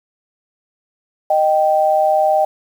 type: tone pair together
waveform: sine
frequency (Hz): 619 / 779.9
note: D#5 / G5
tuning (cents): -9 / -9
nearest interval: major third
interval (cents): 400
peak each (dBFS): -14 / -14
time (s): 1.3-2.45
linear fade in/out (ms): 5
effects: 7-bit